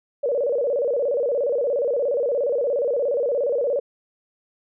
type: tone with vibrato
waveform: sine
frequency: 522 Hz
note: C5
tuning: 4 cents flat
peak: -19 dBFS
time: 0.23-3.8 s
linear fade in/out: 10 ms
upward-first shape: square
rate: 17 Hz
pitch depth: 150 cents each way
effects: none